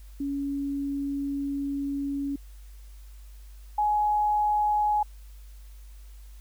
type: tone pair in turn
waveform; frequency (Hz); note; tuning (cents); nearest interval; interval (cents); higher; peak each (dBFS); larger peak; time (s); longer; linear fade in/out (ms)
sine; 280.1 / 839.4; C#4 / G#5; +18 / +18; octave + perfect fifth; 1900; second; -27 / -21; second; 0.2-2.36 / 3.78-5.03; first; 5
effects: added 50 Hz sine -43 dBFS peak until 6.4 s + white hiss -60 dBFS RMS until 6.4 s